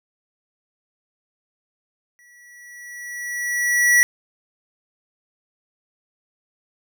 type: tone with exponential growth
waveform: square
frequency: 1940 Hz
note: B6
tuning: 31 cents flat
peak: -11 dBFS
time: 2.19-4.03 s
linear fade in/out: 0 ms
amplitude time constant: 400 ms
effects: none